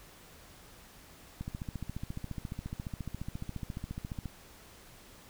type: click train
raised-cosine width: 5 ms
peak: -25 dBFS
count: 42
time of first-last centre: 1.41-4.257 s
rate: 14.4 Hz
effects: pink hiss -55 dBFS RMS until 5.29 s